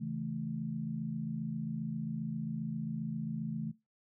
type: chord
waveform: sine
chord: A major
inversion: first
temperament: just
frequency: 137.5 / 165 / 220 Hz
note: C#3 / E3 / A3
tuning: -14 / +2 / 0 cents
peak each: -40 / -39 / -38 dBFS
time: 0-3.72 s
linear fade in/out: 20 ms
effects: noise-tail reverb RT60 0.2 s tail -18 dB re dry

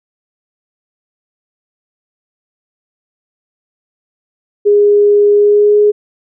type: tone with pitch glide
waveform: sine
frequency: 411.4 to 416.9 Hz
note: G#4 to G#4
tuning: -16 to +7 cents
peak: -5 dBFS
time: 4.65-5.92 s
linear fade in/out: 20 ms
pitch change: +23 cents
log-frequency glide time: 5.33-5.79 s
effects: none

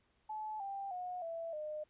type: tone with pitch steps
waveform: sine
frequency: 861 / 789.5 / 724 / 663.9 / 608.8 Hz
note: A5 / G5 / F#5 / E5 / D#5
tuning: -38 / +12 / -38 / +12 / -38 cents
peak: -39 dBFS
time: 0.29-1.84 s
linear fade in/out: 10 ms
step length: 310 ms
effects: pink hiss -75 dBFS RMS until 1.89 s + resampled to 8000 Hz

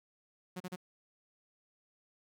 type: tone bursts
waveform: sawtooth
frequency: 182.1 Hz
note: F#3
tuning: 27 cents flat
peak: -35 dBFS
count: 3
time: 0.56-0.761 s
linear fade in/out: 10 ms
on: 43 ms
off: 36 ms
effects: none

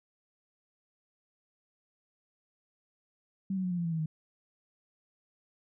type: tone with pitch steps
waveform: sine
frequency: 192.7 / 187.11 / 181.67 / 176.4 / 171.28 / 166.31 / 161.48 / 156.79 Hz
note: G3 / F#3 / F#3 / F3 / F3 / E3 / E3 / D#3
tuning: -29 / +20 / -31 / +18 / -33 / +16 / -35 / +14 cents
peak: -29 dBFS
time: 3.5-4.06 s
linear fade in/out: 5 ms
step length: 70 ms
effects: none

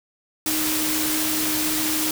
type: tone in noise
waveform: sine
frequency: 310.3 Hz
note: D#4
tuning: 5 cents flat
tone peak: -26 dBFS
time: 0.46-2.11 s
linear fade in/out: 2 ms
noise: white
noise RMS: -24 dBFS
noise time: 0.46-2.11 s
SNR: -5 dB
effects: none

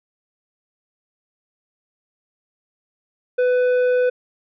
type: tone with tanh clipping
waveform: sine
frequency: 498.8 Hz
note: B4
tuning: 17 cents sharp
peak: -16 dBFS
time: 3.38-4.1 s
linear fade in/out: 10 ms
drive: 8 dB
effects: none

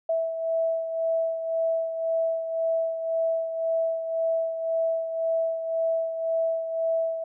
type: beating tone pair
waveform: sine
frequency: 655 / 656.9 Hz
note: E5 / E5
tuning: -11 / -6 cents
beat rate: 1.9 Hz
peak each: -24 / -32 dBFS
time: 0.09-7.24 s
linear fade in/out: 5 ms
effects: none

